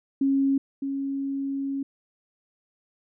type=tone pair in turn; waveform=sine; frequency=273.3 / 274.8 Hz; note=C#4 / C#4; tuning=-24 / -15 cents; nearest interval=unison; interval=9 cents; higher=second; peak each=-19 / -26 dBFS; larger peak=first; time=0.21-0.58 / 0.82-1.83 s; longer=second; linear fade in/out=5 ms; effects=none